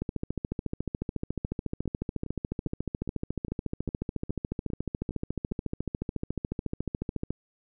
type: two click trains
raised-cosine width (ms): 3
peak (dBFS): -17 / -24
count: 103 / 11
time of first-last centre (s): 0.02-7.306 / 1.45-5.515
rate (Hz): 14 / 2.46
effects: none